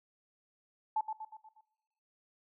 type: tone with echo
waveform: sine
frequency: 870 Hz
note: A5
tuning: 20 cents flat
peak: -28 dBFS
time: 0.96-1.01 s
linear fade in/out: 5 ms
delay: 120 ms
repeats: 5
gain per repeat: -6 dB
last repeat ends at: 1.61 s
effects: noise-tail reverb RT60 1.0 s tail -22 dB re dry